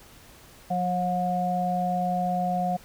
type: harmonic tone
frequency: 180 Hz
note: F#3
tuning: 47 cents flat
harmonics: 1 / 3 / 4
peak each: -28 / -35 / -25 dBFS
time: 0.7-2.77 s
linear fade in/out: 10 ms
effects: pink hiss -51 dBFS RMS until 2.84 s